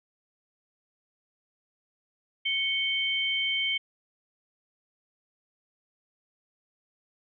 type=tone pair together; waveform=sine; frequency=2217 / 3117 Hz; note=C#7 / G7; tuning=0 / -11 cents; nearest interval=tritone; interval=589 cents; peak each=-29 / -27 dBFS; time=2.45-3.78 s; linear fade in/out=10 ms; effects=none